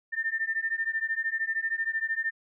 sine beating tone pair, 1793 / 1806 Hz, A6 / A6, +32 / +45 cents, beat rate 13 Hz, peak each -30 / -30 dBFS, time 0.12-2.31 s, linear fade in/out 20 ms, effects none

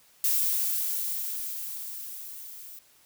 violet noise with level ramp, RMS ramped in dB -24 to -45 dBFS, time 0.24-2.79 s, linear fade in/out 2 ms, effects white hiss -60 dBFS RMS until 3.05 s

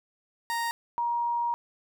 30% pulse / sine tone pair in turn, 932 / 946.6 Hz, A#5 / A#5, -1 / +26 cents, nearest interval unison, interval 27 cents, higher second, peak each -25 dBFS, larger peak neither, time 0.5-0.71 / 0.98-1.54 s, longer second, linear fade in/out 0 ms, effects none

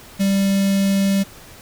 square tone with notch filter, 196 Hz, G3, in tune, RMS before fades -17 dBFS, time 0.19-1.24 s, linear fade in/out 20 ms, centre 1100 Hz, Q 0.62, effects pink hiss -42 dBFS RMS until 1.61 s

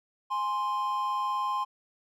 triangle tone pair together, 830.6 / 1046.5 Hz, G#5 / C6, 0 / 0 cents, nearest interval major third, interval 400 cents, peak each -32 / -26 dBFS, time 0.3-1.65 s, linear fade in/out 20 ms, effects none

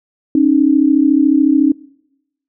sine tone pair together, 272.6 / 306.5 Hz, C#4 / D#4, -29 / -26 cents, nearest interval major second, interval 203 cents, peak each -11 dBFS, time 0.35-1.72 s, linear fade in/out 2 ms, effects noise-tail reverb RT60 0.9 s tail -24 dB re dry

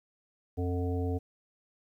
harmonic tone with a mistuned harmonic, 89.1 Hz, F2, 35 cents sharp, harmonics 1 / 3 / 5 / 7 / 8, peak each -30 / -35 / -36 / -47 / -43 dBFS, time 0.57-1.19 s, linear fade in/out 20 ms, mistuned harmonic 8, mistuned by +60 cents, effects 11-bit

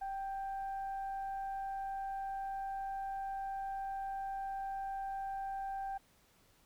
sine tone with frequency modulation, 780 Hz, G5, 9 cents flat, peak -37 dBFS, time 0.01-5.98 s, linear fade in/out 10 ms, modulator 804 Hz, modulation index 0.3, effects pink hiss -68 dBFS RMS until 6.65 s

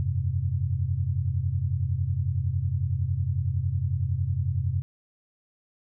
sine chord, F suspended second, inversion none, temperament just, 87.31 / 98.22 / 130.96 Hz, F2 / G2 / C3, 0 / +4 / +2 cents, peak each -28 dBFS, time 0-4.82 s, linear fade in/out 0 ms, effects none

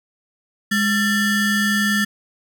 square ring-modulated tone, 784 Hz, G5, in tune, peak -14 dBFS, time 0.71-2.05 s, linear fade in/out 10 ms, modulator 991 Hz, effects none

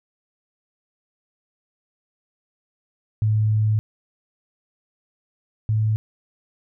sine tone pair in turn, 107.8 / 108.74 Hz, A2 / A2, -35 / -20 cents, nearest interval unison, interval 15 cents, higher second, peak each -16 / -17 dBFS, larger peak first, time 3.22-3.79 / 5.69-5.96 s, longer first, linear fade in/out 0 ms, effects none

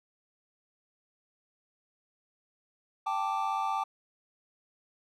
triangle chord, G suspended second, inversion none, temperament equal, 784 / 880 / 1174.7 Hz, G5 / A5 / D6, 0 / 0 / 0 cents, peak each -31 dBFS, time 3.06-3.84 s, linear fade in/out 10 ms, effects none

